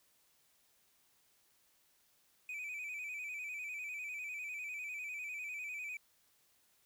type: tone with vibrato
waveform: triangle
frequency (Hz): 2404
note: D7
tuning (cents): +40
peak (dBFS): -39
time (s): 2.49-5.97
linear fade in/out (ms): 2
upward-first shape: square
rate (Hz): 10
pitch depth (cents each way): 63
effects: white hiss -72 dBFS RMS until 6.85 s